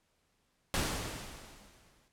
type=noise with exponential decay; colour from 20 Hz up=pink; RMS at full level=-30 dBFS; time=0.74-2.08 s; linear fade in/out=0 ms; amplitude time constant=290 ms; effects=pink hiss -75 dBFS RMS until 2.12 s + low-pass 11000 Hz 12 dB/octave